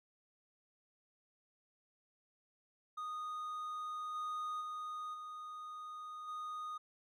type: tone with level steps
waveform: triangle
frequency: 1237 Hz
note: D#6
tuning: 10 cents flat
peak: -38 / -36 / -39 / -43 / -39 dBFS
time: 2.97-6.78 s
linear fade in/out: 10 ms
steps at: 4.14 / 4.6 / 5.13 / 6.27 s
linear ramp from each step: 20 ms
effects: none